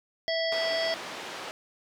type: harmonic tone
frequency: 657 Hz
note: E5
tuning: 6 cents flat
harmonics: 1 / 3 / 5 / 7 / 8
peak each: -28 / -33 / -35 / -36 / -37 dBFS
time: 0.28-0.94 s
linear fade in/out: 0 ms
type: band-pass noise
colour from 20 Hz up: pink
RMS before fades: -39 dBFS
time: 0.52-1.51 s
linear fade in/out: 0 ms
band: 410 to 4600 Hz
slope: 12 dB/octave
effects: none